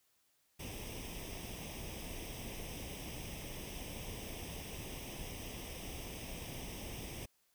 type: noise with comb filter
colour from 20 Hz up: pink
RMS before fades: -45 dBFS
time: 0.59-7.26 s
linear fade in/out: 10 ms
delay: 0.35 ms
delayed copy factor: +0.75
effects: white hiss -75 dBFS RMS until 7.54 s